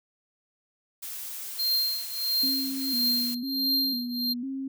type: noise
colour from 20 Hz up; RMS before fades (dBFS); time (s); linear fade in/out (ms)
blue; -37; 1.02-3.35; 10
type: tone with tremolo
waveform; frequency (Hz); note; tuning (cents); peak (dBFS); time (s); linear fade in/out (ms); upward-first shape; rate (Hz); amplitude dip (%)
square; 4186; C8; 0; -22; 1.58-4.34; 20; triangle; 1.5; 95
type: tone with vibrato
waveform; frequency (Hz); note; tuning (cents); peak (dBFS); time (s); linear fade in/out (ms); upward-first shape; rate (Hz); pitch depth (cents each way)
sine; 255.3; C4; -42; -30; 2.43-4.68; 5; square; 1; 88
effects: none